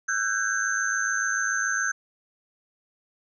sine tone cluster, 1338 / 1513 / 1620 / 6270 Hz, E6 / F#6 / G#6 / G8, +25 / +38 / -43 / -1 cents, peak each -34 / -27 / -27 / -31 dBFS, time 0.08-1.92 s, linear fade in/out 10 ms, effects none

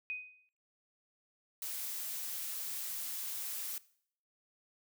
sine tone with exponential decay, 2500 Hz, D#7, 8 cents sharp, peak -34 dBFS, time 0.1-0.49 s, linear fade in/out 0 ms, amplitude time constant 84 ms
blue noise, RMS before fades -40 dBFS, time 1.62-3.78 s, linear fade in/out 2 ms
effects noise-tail reverb RT60 0.6 s tail -20 dB re dry

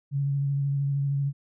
sine tone with vibrato, 140 Hz, C#3, 18 cents sharp, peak -23 dBFS, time 0.11-1.33 s, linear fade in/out 50 ms, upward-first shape sine, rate 13 Hz, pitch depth 20 cents each way, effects none

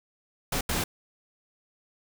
pink noise bursts at uneven times, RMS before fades -28 dBFS, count 2, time 0.52-0.61 / 0.69-0.84 s, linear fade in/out 5 ms, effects none

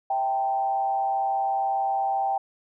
sine tone with frequency modulation, 784 Hz, G5, in tune, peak -22 dBFS, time 0.1-2.38 s, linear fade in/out 5 ms, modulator 127 Hz, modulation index 0.53, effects none

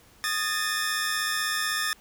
sawtooth tone cluster, 1238 / 1704 / 1800 / 5320 Hz, D#6 / G#6 / A6 / E8, -9 / +44 / +39 / +15 cents, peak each -28 / -29 / -26 / -30 dBFS, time 0.24-1.93 s, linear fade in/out 0 ms, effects pink hiss -56 dBFS RMS until 2 s

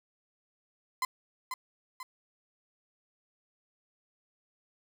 35% pulse tone with echo, 1026 Hz, C6, 34 cents flat, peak -26 dBFS, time 1.02-1.05 s, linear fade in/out 2 ms, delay 490 ms, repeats 2, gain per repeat -6 dB, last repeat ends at 2.03 s, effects none

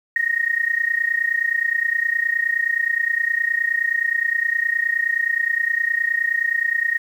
sine tone with amplitude modulation, 1864.7 Hz, A#6, in tune, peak -14 dBFS, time 0.16-6.98 s, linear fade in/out 2 ms, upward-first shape sine, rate 29.6 Hz, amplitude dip 85%, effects 8-bit

